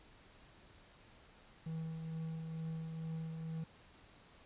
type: tone with tremolo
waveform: triangle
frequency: 161.4 Hz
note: E3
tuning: 36 cents flat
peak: -36 dBFS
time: 1.66-3.64 s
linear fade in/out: 5 ms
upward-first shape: triangle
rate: 2.2 Hz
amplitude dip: 40%
effects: pink hiss -62 dBFS RMS until 4.45 s + resampled to 8000 Hz